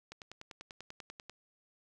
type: click train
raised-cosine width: 0.2 ms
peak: -29 dBFS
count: 13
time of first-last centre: 0.12-1.296 s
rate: 10.2 Hz
effects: none